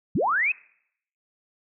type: linear sweep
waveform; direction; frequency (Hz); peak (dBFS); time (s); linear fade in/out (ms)
sine; up; 105.1 to 2637; -20; 0.15-0.52; 5
effects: noise-tail reverb RT60 0.7 s tail -24 dB re dry